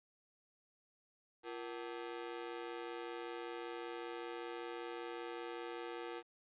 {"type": "ring-modulated tone", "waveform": "sawtooth", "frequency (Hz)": 410, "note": "G#4", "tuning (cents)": -22, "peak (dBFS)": -36, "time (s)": [1.43, 6.23], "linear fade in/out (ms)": 50, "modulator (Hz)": 62.6, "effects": ["resampled to 8000 Hz", "11-bit"]}